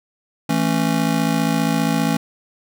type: chord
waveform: square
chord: A major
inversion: second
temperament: just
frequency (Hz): 165 / 220 / 275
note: E3 / A3 / C#4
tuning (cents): +2 / 0 / -14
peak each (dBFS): -22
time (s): 0.49-2.17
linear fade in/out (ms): 5
effects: none